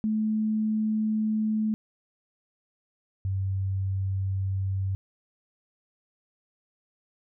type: tone pair in turn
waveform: sine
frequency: 216.5 / 96.2 Hz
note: A3 / G2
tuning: -28 / -32 cents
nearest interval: octave + major second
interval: 1404 cents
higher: first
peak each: -23 / -25 dBFS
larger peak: first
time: 0.04-1.74 / 3.25-4.95 s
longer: neither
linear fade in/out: 0 ms
effects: none